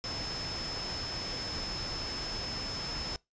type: tone in noise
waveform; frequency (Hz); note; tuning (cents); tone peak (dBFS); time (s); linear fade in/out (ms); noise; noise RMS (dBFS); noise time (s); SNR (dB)
sine; 5230; E8; -15; -37; 0.04-3.16; 0; pink; -39; 0.04-3.16; -1
effects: noise-tail reverb RT60 0.2 s tail -23 dB re dry + resampled to 16000 Hz